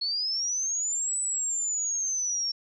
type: linear two-way sweep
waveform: sine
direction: up then down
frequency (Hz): 4318 to 8000 to 5440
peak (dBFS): -26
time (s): 0.01-2.52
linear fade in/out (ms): 10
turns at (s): 1.19
effects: none